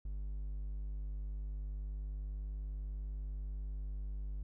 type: tone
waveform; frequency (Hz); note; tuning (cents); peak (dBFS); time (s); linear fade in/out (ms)
triangle; 50.1; G1; +38; -36; 0.05-4.43; 5
effects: none